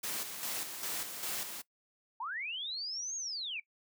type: noise with tremolo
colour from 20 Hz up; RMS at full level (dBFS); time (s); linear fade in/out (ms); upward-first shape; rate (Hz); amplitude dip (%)
white; -37; 0.03-1.62; 10; square; 2.5; 50
type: linear two-way sweep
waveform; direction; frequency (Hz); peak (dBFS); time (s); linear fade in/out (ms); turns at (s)
sine; up then down; 848 to 6645 to 2239; -36; 2.2-3.6; 5; 3.16
effects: noise-tail reverb RT60 0.1 s tail -20 dB re dry + high-pass 150 Hz 12 dB/octave